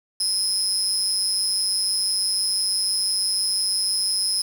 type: tone with amplitude modulation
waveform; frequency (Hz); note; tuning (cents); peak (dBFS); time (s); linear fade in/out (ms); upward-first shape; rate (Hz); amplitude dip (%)
30% pulse; 5120; D#8; +49; -13; 0.2-4.42; 5; sine; 194; 80
effects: 7-bit